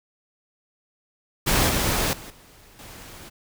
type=noise with level steps; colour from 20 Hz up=pink; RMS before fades=-20 / -23 / -40 / -51 / -42 dBFS; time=1.46-3.3 s; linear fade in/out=20 ms; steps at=1.69 / 2.13 / 2.3 / 2.79 s; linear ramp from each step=2 ms; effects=none